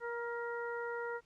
harmonic tone with a mistuned harmonic, 472.8 Hz, A#4, 24 cents sharp, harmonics 1 / 2 / 3 / 4, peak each -39 / -44 / -43 / -48 dBFS, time 0-1.21 s, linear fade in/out 50 ms, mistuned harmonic 3, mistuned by -23 cents, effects pink hiss -71 dBFS RMS until 1.25 s + low-pass 7000 Hz 12 dB/octave

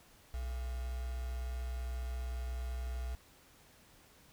sine tone with quantisation, 61.9 Hz, B1, 5 cents sharp, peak -36 dBFS, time 0.34-3.15 s, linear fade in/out 0 ms, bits 8, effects pink hiss -62 dBFS RMS until 4.32 s

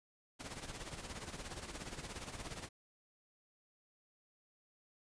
pink noise with tremolo, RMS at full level -44 dBFS, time 0.39-2.69 s, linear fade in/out 20 ms, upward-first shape sine, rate 17 Hz, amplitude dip 65%, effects resampled to 22050 Hz

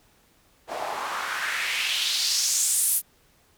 white noise with band-pass filter sweep, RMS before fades -26 dBFS, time 0.67-3.02 s, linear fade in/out 50 ms, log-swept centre 610 to 12000 Hz, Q 2.6, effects pink hiss -61 dBFS RMS until 3.57 s

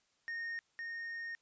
triangle tone pair in turn, 1846 / 1846 Hz, A#6 / A#6, -17 / -17 cents, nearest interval unison, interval 0 cents, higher neither, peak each -36 / -38 dBFS, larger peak first, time 0.28-0.59 / 0.79-1.35 s, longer second, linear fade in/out 0 ms, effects white hiss -75 dBFS RMS until 1.41 s + resampled to 16000 Hz

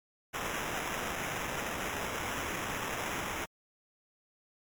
white noise with sample-and-hold, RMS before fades -36 dBFS, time 0.33-3.46 s, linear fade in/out 20 ms, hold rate 4410 Hz, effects MP3 96 kbps

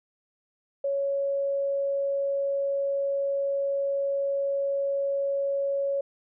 sine tone, 556 Hz, C#5, 5 cents sharp, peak -24 dBFS, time 0.84-6.01 s, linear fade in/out 5 ms, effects none

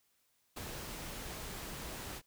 pink noise with ADSR envelope, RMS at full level -41 dBFS, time 0.56-2.22 s, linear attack 13 ms, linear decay 7 ms, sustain -3 dB, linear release 54 ms, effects white hiss -75 dBFS RMS until 2.26 s

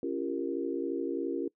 sine chord, G half-diminished seventh, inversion second, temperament equal with one note detuned, 277.2 / 340.3 / 392 / 466.2 Hz, Db4 / F4 / G4 / Bb4, 0 / -45 / 0 / 0 cents, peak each -35 / -34 / -37 / -37 dBFS, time 0.03-1.48 s, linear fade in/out 2 ms, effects noise-tail reverb RT60 0.1 s tail -23 dB re dry

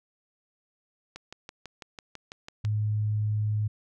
click train, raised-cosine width 0.2 ms, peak -23 dBFS, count 10, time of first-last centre 1.16-2.65 s, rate 6.04 Hz
sine tone, 106.2 Hz, G#2, 39 cents sharp, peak -24 dBFS, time 2.64-3.68 s, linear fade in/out 10 ms
effects none

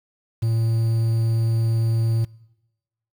triangle tone with quantisation, 113.6 Hz, A#2, 44 cents flat, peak -16 dBFS, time 0.42-2.25 s, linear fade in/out 10 ms, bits 7, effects noise-tail reverb RT60 1.0 s tail -23 dB re dry

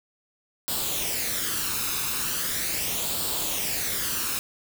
white noise with flanger, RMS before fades -28 dBFS, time 0.68-4.39 s, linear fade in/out 0 ms, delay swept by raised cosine 0.24 to 0.79 ms, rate 0.39 Hz, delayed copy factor +0.55, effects none

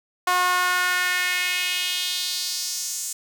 sawtooth tone with high-pass filter sweep, 361.4 Hz, F#4, 41 cents flat, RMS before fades -24 dBFS, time 0.27-3.13 s, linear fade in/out 5 ms, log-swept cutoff 950 to 7400 Hz, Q 2.5, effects none

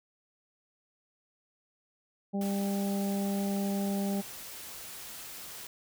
harmonic tone, 198.6 Hz, G3, 23 cents sharp, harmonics 1 / 2 / 3 / 4, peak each -29 / -39 / -40 / -42 dBFS, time 2.33-4.22 s, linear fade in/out 20 ms
white noise, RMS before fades -44 dBFS, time 2.41-5.67 s, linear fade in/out 2 ms
effects none

